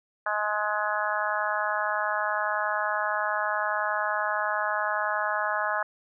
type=harmonic tone; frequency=210.4 Hz; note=G#3; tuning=23 cents sharp; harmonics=3 / 4 / 5 / 6 / 7 / 8; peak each=-32 / -32 / -32 / -32 / -32 / -32 dBFS; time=0.26-5.83 s; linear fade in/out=5 ms; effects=none